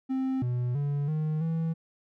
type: tone with pitch steps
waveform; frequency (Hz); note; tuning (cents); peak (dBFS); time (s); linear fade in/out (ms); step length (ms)
triangle; 263 / 123 / 143.4 / 154.8 / 163.2; C4 / B2 / D3 / D#3 / E3; +9 / -7 / -41 / -9 / -17; -24; 0.09-1.74; 20; 330
effects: none